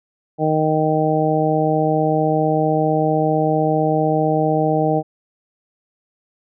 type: harmonic tone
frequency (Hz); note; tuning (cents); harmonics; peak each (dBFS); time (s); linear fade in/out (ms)
155.56; D#3; 0; 1 / 2 / 3 / 4 / 5; -21 / -21 / -21 / -21 / -21; 0.38-5.03; 50
effects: none